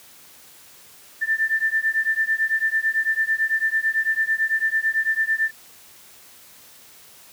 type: beating tone pair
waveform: sine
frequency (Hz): 1774 / 1783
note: A6 / A6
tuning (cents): +14 / +22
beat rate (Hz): 9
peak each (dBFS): -22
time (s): 1.21-5.51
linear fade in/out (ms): 20
effects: white hiss -48 dBFS RMS until 7.32 s + high-pass 60 Hz 12 dB/octave